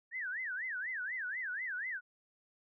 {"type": "tone with vibrato", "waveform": "sine", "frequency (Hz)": 1735, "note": "A6", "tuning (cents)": -25, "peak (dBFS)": -36, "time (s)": [0.11, 2.01], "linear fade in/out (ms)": 50, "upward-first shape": "sine", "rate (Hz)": 4.1, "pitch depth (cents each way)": 300, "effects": []}